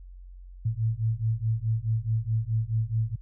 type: beating tone pair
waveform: sine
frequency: 109.6 / 114.3 Hz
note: A2 / A#2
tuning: -6 / -34 cents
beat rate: 4.7 Hz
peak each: -27 dBFS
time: 0.65-3.16 s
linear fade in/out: 10 ms
effects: added 45 Hz sine -42 dBFS peak until 3.21 s